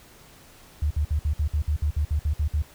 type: tone bursts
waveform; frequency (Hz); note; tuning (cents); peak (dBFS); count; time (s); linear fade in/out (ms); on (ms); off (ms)
sine; 74.7; D2; +30; -20; 13; 0.82-2.622; 5; 86; 57
effects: pink hiss -51 dBFS RMS until 2.74 s